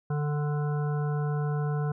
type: harmonic tone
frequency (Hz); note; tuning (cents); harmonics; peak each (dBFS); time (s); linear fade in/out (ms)
147.7; D3; +10; 1 / 3 / 5 / 7 / 9 / 10; -26 / -36 / -40 / -43 / -45 / -46; 0.1-1.92; 5
effects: none